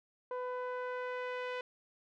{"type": "tone with low-pass filter sweep", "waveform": "sawtooth", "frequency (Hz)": 500, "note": "B4", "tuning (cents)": 21, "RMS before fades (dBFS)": -39, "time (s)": [0.31, 1.61], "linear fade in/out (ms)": 2, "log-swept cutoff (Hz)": [1000, 2700], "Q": 1.4, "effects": []}